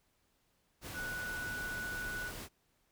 sine tone in noise, 1477 Hz, F#6, 3 cents flat, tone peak -38 dBFS, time 0.93-2.32 s, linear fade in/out 50 ms, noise pink, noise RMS -45 dBFS, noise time 0.81-2.49 s, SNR +4 dB, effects pink hiss -75 dBFS RMS until 2.91 s

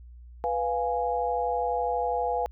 sine chord, F diminished, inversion second, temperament equal, 493.9 / 698.5 / 830.6 Hz, Cb5 / F5 / Ab5, 0 / 0 / 0 cents, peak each -29 dBFS, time 0.44-2.46 s, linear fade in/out 0 ms, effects added 60 Hz sine -44 dBFS peak until 2.51 s

